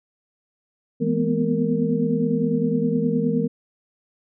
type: tone cluster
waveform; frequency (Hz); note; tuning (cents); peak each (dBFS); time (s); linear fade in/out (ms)
sine; 165 / 210 / 239.1 / 248.8 / 462.3; E3 / G#3 / A#3 / B3 / A#4; +2 / +19 / +44 / +13 / -14; -25; 1-3.48; 20
effects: none